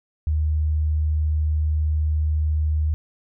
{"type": "tone", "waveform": "sine", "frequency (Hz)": 76.8, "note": "D#2", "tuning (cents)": -22, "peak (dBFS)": -18, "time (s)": [0.27, 2.94], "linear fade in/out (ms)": 0, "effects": []}